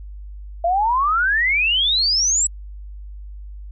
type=exponential sweep; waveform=sine; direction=up; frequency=663 to 7910 Hz; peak=-15 dBFS; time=0.64-2.47 s; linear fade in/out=5 ms; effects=added 50 Hz sine -32 dBFS peak until 3.71 s